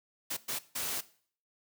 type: noise bursts at uneven times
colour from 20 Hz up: white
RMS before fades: -35 dBFS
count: 3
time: 0.3-0.37 / 0.48-0.59 / 0.75-1.01 s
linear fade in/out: 10 ms
effects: noise-tail reverb RT60 0.5 s tail -18 dB re dry + high-pass 100 Hz 12 dB/octave